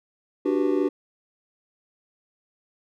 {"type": "chord", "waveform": "triangle", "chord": "G major seventh", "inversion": "second", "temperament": "just", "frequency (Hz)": [294, 367.5, 392, 490], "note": ["D4", "F#4", "G4", "B4"], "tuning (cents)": [2, -12, 0, -14], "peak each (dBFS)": [-22, -23, -24, -28], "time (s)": [0.45, 0.89], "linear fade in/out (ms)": 10, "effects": []}